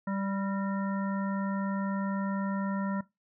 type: harmonic tone with a mistuned harmonic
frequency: 196 Hz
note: G3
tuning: in tune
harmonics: 1 / 3 / 5 / 7 / 9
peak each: -30 / -40 / -40 / -42 / -45 dBFS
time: 0.07-3.01 s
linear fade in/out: 5 ms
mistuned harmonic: 9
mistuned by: +65 cents
effects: noise-tail reverb RT60 0.2 s tail -19 dB re dry